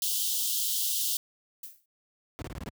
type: high-pass noise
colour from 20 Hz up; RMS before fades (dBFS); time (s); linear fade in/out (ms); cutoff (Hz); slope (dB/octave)
white; -29; 0.02-1.17; 2; 2900; 96
type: noise with exponential decay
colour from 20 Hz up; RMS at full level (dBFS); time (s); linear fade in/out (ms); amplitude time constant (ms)
violet; -37; 1.63-1.86; 5; 49
type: noise bursts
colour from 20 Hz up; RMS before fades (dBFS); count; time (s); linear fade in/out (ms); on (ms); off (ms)
brown; -32; 6; 2.39-2.689; 0; 29; 25
effects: high-pass 80 Hz 12 dB/octave